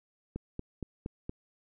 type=click train; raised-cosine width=3 ms; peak=-23 dBFS; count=5; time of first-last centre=0.36-1.295 s; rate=4.28 Hz; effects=none